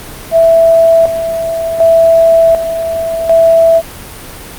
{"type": "tone with tremolo", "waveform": "sine", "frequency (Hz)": 660, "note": "E5", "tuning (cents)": 2, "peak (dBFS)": -3, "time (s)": [0.31, 3.82], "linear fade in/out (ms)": 50, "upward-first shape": "square", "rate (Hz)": 0.67, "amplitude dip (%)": 65, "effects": ["pink hiss -28 dBFS RMS until 4.58 s", "Opus 32 kbps"]}